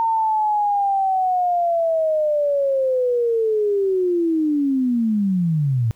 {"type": "linear sweep", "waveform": "sine", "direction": "down", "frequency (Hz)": [914, 108.2], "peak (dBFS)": -16, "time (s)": [0, 5.91], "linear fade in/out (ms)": 0, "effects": ["pink hiss -57 dBFS RMS until 5.95 s"]}